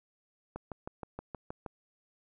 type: click train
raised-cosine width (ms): 1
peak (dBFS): -25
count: 8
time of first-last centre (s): 0.56-1.662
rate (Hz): 6.35
effects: none